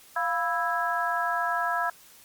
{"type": "harmonic tone with a mistuned harmonic", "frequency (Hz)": 329.6, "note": "E4", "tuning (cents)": 0, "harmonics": [2, 3, 4, 5], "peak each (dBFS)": [-30, -30, -30, -30], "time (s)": [0.16, 1.9], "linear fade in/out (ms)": 5, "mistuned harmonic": 2, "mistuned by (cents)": 95, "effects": ["white hiss -53 dBFS RMS until 2.24 s", "Opus 48 kbps"]}